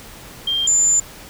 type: tone pair in turn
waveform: sine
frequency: 3186 / 7117 Hz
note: G7 / A8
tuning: +27 / +19 cents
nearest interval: octave + major second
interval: 1392 cents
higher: second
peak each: -17 / -12 dBFS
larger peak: second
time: 0.47-0.67 / 0.67-1 s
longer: second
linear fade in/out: 5 ms
effects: pink hiss -39 dBFS RMS until 1.29 s